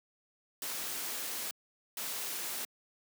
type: noise bursts at uneven times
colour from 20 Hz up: white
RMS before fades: -38 dBFS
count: 2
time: 0.62-1.51 / 1.97-2.65 s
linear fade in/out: 2 ms
effects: high-pass 200 Hz 12 dB/octave